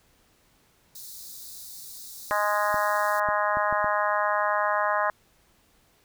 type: high-pass noise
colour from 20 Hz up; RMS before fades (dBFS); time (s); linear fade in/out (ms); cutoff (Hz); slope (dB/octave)
white; -42; 0.95-3.2; 5; 3700; 96
type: harmonic tone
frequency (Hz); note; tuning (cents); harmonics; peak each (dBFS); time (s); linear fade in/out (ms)
207.7; G#3; 0; 3 / 4 / 5 / 6 / 7 / 8 / 9; -28 / -30 / -27 / -30 / -34 / -31 / -35; 2.31-5.1; 0
type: clicks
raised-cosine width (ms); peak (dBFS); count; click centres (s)
3; -25; 5; 2.743 / 3.288 / 3.571 / 3.726 / 3.844
effects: pink hiss -63 dBFS RMS until 6.04 s